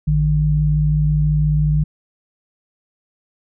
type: tone pair together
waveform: sine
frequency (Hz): 56.56 / 151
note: A1 / D3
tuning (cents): +48 / +48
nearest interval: octave + perfect fourth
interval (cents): 1700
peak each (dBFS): -19 / -14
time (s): 0.07-1.84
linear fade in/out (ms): 10
effects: none